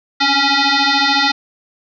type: tone with frequency modulation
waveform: sine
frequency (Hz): 1396.9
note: F6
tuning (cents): 0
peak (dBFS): -11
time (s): 0.2-1.32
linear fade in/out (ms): 10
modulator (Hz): 556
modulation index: 5.9
effects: none